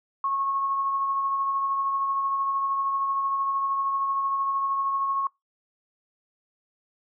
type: tone with tremolo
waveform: sine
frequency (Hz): 1095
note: C#6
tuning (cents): -22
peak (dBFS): -22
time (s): 0.24-5.27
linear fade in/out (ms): 2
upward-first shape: triangle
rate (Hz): 13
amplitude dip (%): 35
effects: noise-tail reverb RT60 0.2 s tail -25 dB re dry